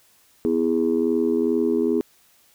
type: chord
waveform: sine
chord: E major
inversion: second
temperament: just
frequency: 247.2 / 329.6 / 412 Hz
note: B3 / E4 / G#4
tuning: +2 / 0 / -14 cents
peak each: -22 / -22 / -21 dBFS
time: 0.45-2.01 s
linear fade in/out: 0 ms
effects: tanh soft clip ceiling -10 dBFS + white hiss -58 dBFS RMS until 2.54 s